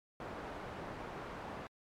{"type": "low-pass noise", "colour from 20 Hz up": "white", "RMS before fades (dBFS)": -45, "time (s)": [0.2, 1.67], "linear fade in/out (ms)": 2, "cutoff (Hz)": 1000, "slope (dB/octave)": 12, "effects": ["MP3 96 kbps"]}